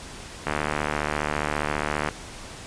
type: click train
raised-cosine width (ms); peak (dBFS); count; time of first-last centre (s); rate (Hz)
0.5; -9; 122; 0.47-2.088; 74.8
effects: pink hiss -40 dBFS RMS until 2.66 s + resampled to 22050 Hz